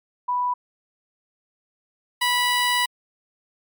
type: tone pair in turn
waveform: sine / 15% pulse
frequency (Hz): 987 / 981.8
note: B5 / B5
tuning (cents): -1 / -10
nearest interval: unison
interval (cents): 9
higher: first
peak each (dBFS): -20 / -12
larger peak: second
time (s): 0.28-0.54 / 2.21-2.86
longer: second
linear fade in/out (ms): 10
effects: MP3 96 kbps